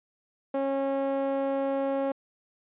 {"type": "tone with band-pass filter", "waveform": "sawtooth", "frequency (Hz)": 273.3, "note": "C#4", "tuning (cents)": -24, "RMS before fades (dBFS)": -28, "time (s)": [0.54, 2.12], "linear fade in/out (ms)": 5, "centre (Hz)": 550, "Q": 1.9, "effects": ["resampled to 8000 Hz"]}